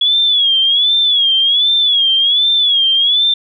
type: tone with vibrato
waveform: sine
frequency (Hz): 3358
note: G#7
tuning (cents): +18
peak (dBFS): -9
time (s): 0.01-3.34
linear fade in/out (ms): 5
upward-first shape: sine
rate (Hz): 1.3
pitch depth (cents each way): 110
effects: none